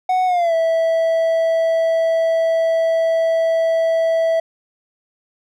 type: tone with pitch glide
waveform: triangle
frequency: 740 to 655.5 Hz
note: F#5 to E5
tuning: 0 to -10 cents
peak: -12 dBFS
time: 0.09-4.4 s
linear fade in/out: 5 ms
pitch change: -210 cents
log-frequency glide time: 0.26-0.54 s
effects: none